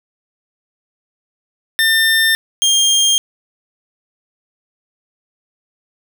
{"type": "tone pair in turn", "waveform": "25% pulse", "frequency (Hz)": [1800, 3207], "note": ["A6", "G7"], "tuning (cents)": [39, 39], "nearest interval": "minor seventh", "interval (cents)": 1000, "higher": "second", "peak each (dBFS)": -7, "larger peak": "neither", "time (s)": [[1.79, 2.35], [2.62, 3.18]], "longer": "neither", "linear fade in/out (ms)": 0, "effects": []}